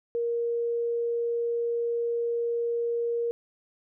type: tone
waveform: sine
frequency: 469.6 Hz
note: A#4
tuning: 13 cents sharp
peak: -25 dBFS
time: 0.15-3.31 s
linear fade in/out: 0 ms
effects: none